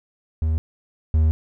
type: tone pair in turn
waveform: triangle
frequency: 79.3 / 78.66 Hz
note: D#2 / D#2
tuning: +33 / +19 cents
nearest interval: unison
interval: 14 cents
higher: first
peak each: -16 / -12 dBFS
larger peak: second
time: 0.42-0.58 / 1.14-1.31 s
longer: second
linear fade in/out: 0 ms
effects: none